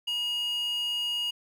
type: tone with high-pass filter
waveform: square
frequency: 956 Hz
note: A#5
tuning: 43 cents sharp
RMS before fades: -30 dBFS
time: 0.07-1.31 s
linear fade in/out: 10 ms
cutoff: 2700 Hz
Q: 9.1
effects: none